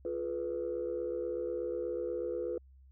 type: chord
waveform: sine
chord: F diminished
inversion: none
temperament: equal with one note detuned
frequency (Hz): 349.2 / 425.7 / 493.9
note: F4 / Ab4 / Cb5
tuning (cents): 0 / +43 / 0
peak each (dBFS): -37 / -39 / -35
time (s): 0.05-2.58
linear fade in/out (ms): 2
effects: tanh soft clip ceiling -26 dBFS + added 66 Hz sine -55 dBFS peak until 2.91 s